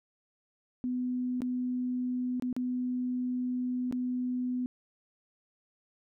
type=tone with dropouts; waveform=sine; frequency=250 Hz; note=B3; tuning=21 cents sharp; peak=-29 dBFS; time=0.84-4.66 s; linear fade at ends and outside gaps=0 ms; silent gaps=1.406-1.419 / 2.398-2.423 / 2.528-2.565 / 3.912-3.925 s; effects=none